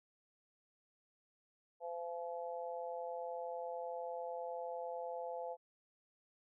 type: harmonic tone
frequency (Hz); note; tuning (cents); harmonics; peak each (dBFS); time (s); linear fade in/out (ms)
170.8; F3; -38; 3 / 4 / 5; -43 / -45 / -47; 1.8-5.57; 50
effects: none